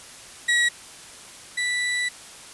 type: tone pair in turn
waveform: 35% pulse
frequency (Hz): 1918 / 1968.5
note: A#6 / B6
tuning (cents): +49 / -6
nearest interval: unison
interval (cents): 45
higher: second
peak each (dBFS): -16 / -21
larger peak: first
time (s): 0.48-0.69 / 1.57-2.09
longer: second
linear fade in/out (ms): 10
effects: white hiss -43 dBFS RMS until 2.53 s + resampled to 24000 Hz